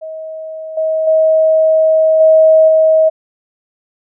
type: tone with level steps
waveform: sine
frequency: 635 Hz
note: D#5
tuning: 35 cents sharp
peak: -23 / -12 / -7 / -4 / -6 dBFS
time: 0.01-3.1 s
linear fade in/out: 20 ms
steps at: 0.77 / 1.07 / 2.2 / 2.68 s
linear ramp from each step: 5 ms
effects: none